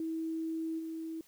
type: tone with level steps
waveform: sine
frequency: 323.4 Hz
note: E4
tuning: 33 cents flat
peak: -33 / -37 dBFS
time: 0-1.21 s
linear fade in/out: 2 ms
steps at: 0.78 s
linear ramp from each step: 20 ms
effects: white hiss -64 dBFS RMS until 1.27 s